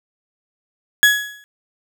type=tone with exponential decay; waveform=35% pulse; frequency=1680 Hz; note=G#6; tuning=19 cents sharp; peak=-4 dBFS; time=1.03-1.44 s; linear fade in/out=0 ms; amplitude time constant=88 ms; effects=none